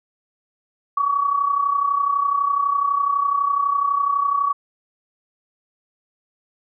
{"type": "tone with amplitude modulation", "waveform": "sine", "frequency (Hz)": 1133, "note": "C#6", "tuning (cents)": 37, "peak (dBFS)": -14, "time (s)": [0.97, 4.53], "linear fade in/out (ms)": 5, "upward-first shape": "sine", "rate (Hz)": 32, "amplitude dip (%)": 65, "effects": []}